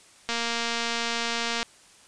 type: click train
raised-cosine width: 0.2 ms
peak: -11 dBFS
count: 313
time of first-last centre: 0.29-1.629 s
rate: 233 Hz
effects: white hiss -54 dBFS RMS until 2.07 s + resampled to 22050 Hz